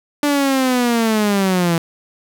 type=linear sweep; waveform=sawtooth; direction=down; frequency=293.7 to 164.2 Hz; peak=-10 dBFS; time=0.23-1.78 s; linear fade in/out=2 ms; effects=none